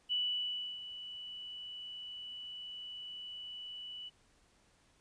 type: tone with ADSR envelope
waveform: sine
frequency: 2962 Hz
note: F#7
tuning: 1 cent sharp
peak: -30 dBFS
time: 0.09-4.1 s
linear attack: 31 ms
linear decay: 670 ms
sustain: -13 dB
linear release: 23 ms
effects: pink hiss -69 dBFS RMS until 5 s + resampled to 22050 Hz